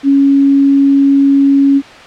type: tone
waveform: sine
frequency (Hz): 277.2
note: C#4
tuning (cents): 0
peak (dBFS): -5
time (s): 0.03-1.82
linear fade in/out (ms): 50
effects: white hiss -33 dBFS RMS until 2.06 s + low-pass 3000 Hz 12 dB/octave